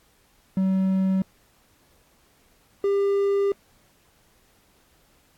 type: tone pair in turn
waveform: triangle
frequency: 190 / 398.9 Hz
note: F#3 / G4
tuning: +46 / +30 cents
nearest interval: octave + minor second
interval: 1284 cents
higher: second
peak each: -17 dBFS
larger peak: neither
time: 0.57-1.22 / 2.84-3.52 s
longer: second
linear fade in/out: 2 ms
effects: pink hiss -61 dBFS RMS until 5.37 s + AAC 64 kbps